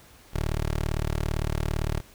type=tone; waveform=15% pulse; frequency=37.7 Hz; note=D1; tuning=46 cents sharp; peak=-19 dBFS; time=0.33-2.01 s; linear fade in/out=20 ms; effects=pink hiss -53 dBFS RMS until 2.14 s